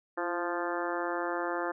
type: harmonic tone with a mistuned harmonic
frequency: 174.5 Hz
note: F3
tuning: 1 cent flat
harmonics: 2 / 3 / 4 / 5 / 6 / 7 / 8 / 9 / 10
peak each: -35 / -37 / -38 / -39 / -40 / -40 / -41 / -42 / -42 dBFS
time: 0.17-1.72 s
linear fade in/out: 10 ms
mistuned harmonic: 2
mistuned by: -34 cents
effects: none